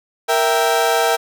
30% pulse chord, E diminished, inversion second, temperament equal, 466.2 / 659.3 / 784 Hz, Bb4 / E5 / G5, 0 / 0 / 0 cents, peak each -16 dBFS, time 0.28-1.17 s, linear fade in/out 20 ms, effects none

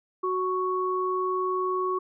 sine tone pair together, 370.4 / 1110 Hz, F#4 / C#6, +2 / +2 cents, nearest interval octave + perfect fifth, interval 1900 cents, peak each -27 dBFS, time 0.23-1.99 s, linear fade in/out 10 ms, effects none

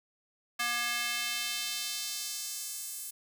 square tone with high-pass filter sweep, 238.8 Hz, A#3, 42 cents sharp, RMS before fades -35 dBFS, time 0.59-3.11 s, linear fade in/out 10 ms, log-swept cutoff 1500 to 9600 Hz, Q 1.1, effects none

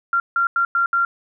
sine tone bursts at uneven times, 1381 Hz, F6, 20 cents flat, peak -15 dBFS, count 5, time 0.13-0.2 / 0.36-0.47 / 0.56-0.65 / 0.75-0.86 / 0.93-1.05 s, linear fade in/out 2 ms, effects none

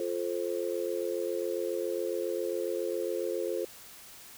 sine chord, F major, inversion none, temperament just, 349.2 / 436.5 / 523.8 Hz, F4 / A4 / C5, 0 / -14 / +2 cents, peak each -34 dBFS, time 0-3.65 s, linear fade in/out 2 ms, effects white hiss -50 dBFS RMS until 4.37 s

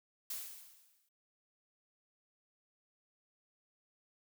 blue noise with exponential decay, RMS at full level -39 dBFS, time 0.3-1.09 s, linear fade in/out 5 ms, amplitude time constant 170 ms, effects none

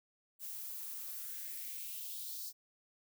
violet noise with high-pass filter sweep, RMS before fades -44 dBFS, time 0.39-2.53 s, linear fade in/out 50 ms, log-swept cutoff 630 to 4800 Hz, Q 3, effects none

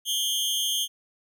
sawtooth tone with amplitude modulation, 3200 Hz, G7, 35 cents sharp, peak -17 dBFS, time 0.05-0.88 s, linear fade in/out 50 ms, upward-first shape sine, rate 233 Hz, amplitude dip 90%, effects none

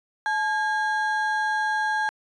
triangle ring-modulated tone, 1243 Hz, D#6, 2 cents flat, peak -17 dBFS, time 0.26-2.09 s, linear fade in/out 0 ms, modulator 383 Hz, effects resampled to 22050 Hz

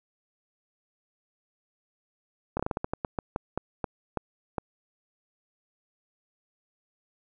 slowing click train, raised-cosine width 1 ms, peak -14 dBFS, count 15, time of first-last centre 2.57-4.582 s, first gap 25 ms, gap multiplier 1.24, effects none

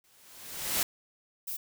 white noise with exponential growth, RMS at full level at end -26 dBFS, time 0.04-0.83 s, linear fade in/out 2 ms, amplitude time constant 170 ms
violet noise, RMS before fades -36 dBFS, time 1.47-1.57 s, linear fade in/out 10 ms
effects none

